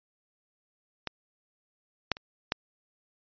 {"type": "clicks", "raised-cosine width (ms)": 0.2, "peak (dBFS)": [-14, -6, -25, -8], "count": 4, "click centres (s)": [1.073, 2.117, 2.169, 2.521], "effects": ["resampled to 11025 Hz"]}